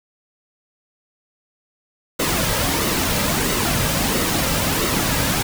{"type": "noise with flanger", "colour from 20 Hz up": "pink", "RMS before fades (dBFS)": -20, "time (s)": [2.19, 5.43], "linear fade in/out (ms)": 10, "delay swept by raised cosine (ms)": [1.2, 2.8], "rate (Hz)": 1.5, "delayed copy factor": -0.5, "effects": []}